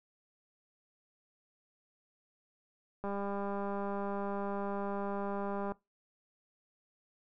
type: click train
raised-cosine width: 1 ms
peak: -25 dBFS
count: 537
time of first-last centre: 3.04-5.72 s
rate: 200 Hz
effects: noise-tail reverb RT60 0.2 s tail -21 dB re dry